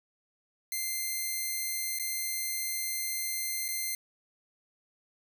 5% pulse tone with dropouts, 2086 Hz, C7, 6 cents flat, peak -21 dBFS, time 0.72-3.95 s, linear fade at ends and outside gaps 2 ms, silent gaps 1.988-1.996 / 3.682-3.686 s, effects none

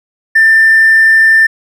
sine tone with hard clipping, 1786 Hz, A6, 25 cents sharp, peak -4 dBFS, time 0.35-1.47 s, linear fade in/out 10 ms, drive 1 dB, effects none

